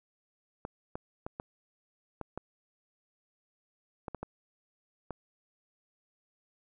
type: clicks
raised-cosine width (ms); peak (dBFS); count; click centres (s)
1; -23; 10; 0.651 / 0.955 / 1.265 / 1.399 / 2.213 / 2.376 / 4.082 / 4.147 / 4.23 / 5.107
effects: none